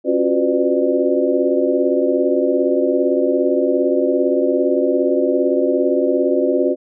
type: tone cluster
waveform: sine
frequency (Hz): 272.9 / 351.2 / 368.7 / 506 / 598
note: C#4 / F4 / F#4 / B4 / D5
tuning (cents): -27 / +10 / -6 / +42 / +31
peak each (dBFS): -20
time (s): 0.04-6.76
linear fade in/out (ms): 50
effects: none